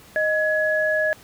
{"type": "tone pair together", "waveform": "sine", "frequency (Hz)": [622, 1685.7], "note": ["D#5", "G#6"], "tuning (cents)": [-1, 25], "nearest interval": "octave + perfect fourth", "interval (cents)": 1726, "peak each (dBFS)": -21, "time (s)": [0.16, 1.13], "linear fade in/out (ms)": 0, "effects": ["pink hiss -48 dBFS RMS until 1.23 s", "high-pass 60 Hz 12 dB/octave"]}